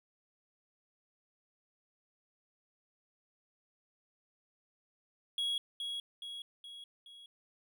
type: tone with echo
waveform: triangle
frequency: 3322 Hz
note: G#7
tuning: in tune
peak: -30 dBFS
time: 5.38-5.58 s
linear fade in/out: 2 ms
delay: 420 ms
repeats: 4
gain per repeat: -5 dB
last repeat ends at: 7.26 s
effects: none